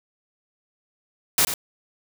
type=noise with echo; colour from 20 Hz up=white; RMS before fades=-18 dBFS; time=1.38-1.45 s; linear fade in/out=2 ms; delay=90 ms; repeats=1; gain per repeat=-9 dB; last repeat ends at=1.54 s; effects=none